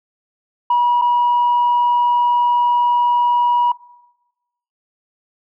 sine tone with dropouts, 966 Hz, B5, 39 cents flat, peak -10 dBFS, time 0.7-3.72 s, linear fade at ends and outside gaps 5 ms, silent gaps 1.015-1.019 s, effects noise-tail reverb RT60 1.0 s tail -22 dB re dry + tanh soft clip ceiling -9 dBFS

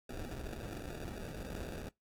pink noise with sample-and-hold, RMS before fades -43 dBFS, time 0.09-1.89 s, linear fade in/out 5 ms, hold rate 1050 Hz, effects noise-tail reverb RT60 0.2 s tail -26 dB re dry + AAC 64 kbps

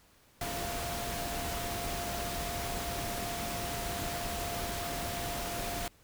sine tone in noise, 695 Hz, F5, 9 cents flat, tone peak -39 dBFS, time 0.41-5.88 s, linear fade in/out 2 ms, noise pink, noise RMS -37 dBFS, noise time 0.41-5.88 s, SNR -5 dB, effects pink hiss -63 dBFS RMS until 6.03 s

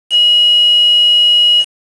sine tone with quantisation, 2900 Hz, F#7, 35 cents flat, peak -6 dBFS, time 0.1-1.65 s, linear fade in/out 50 ms, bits 4, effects resampled to 22050 Hz

